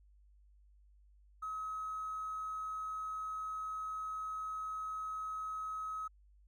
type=tone with hard clipping; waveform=triangle; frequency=1278 Hz; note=D#6; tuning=46 cents sharp; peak=-38 dBFS; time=1.42-6.08 s; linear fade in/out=10 ms; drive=3 dB; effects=added 50 Hz sine -61 dBFS peak until 6.47 s